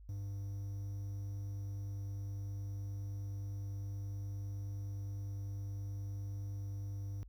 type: tone with quantisation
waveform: triangle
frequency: 99.7 Hz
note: G2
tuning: 30 cents sharp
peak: -37 dBFS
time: 0.09-7.23 s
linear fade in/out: 0 ms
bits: 11
effects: added 50 Hz sine -52 dBFS peak until 7.28 s